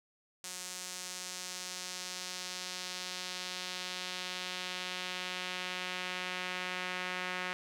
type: tone with band-pass filter sweep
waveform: sawtooth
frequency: 182.2 Hz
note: F#3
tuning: 26 cents flat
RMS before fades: -40 dBFS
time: 0.44-7.53 s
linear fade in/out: 0 ms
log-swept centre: 7400 to 2100 Hz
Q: 1.3
effects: none